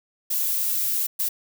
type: noise bursts at uneven times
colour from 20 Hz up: violet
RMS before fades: -24 dBFS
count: 2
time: 0.3-1.07 / 1.19-1.29 s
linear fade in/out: 10 ms
effects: none